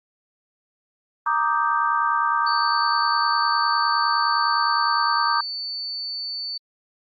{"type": "chord", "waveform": "sine", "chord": "Eb major seventh", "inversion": "second", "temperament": "equal", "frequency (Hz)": [932.3, 1174.7, 1244.5, 1568], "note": ["Bb5", "D6", "Eb6", "G6"], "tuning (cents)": [0, 0, 0, 0], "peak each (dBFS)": [-24, -22, -25, -26], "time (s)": [1.26, 5.41], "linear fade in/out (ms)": 5}
{"type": "tone", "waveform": "sine", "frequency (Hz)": 4500, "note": "C#8", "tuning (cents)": 25, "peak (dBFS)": -27, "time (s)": [2.46, 6.58], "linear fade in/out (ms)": 10}
{"effects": ["Opus 48 kbps"]}